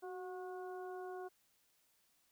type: harmonic tone with a mistuned harmonic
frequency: 363.7 Hz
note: F#4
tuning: 30 cents flat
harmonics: 1 / 2 / 3 / 4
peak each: -45 / -49 / -56 / -57 dBFS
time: 0.02-1.29 s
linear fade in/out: 20 ms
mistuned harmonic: 1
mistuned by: +36 cents
effects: white hiss -75 dBFS RMS until 2.31 s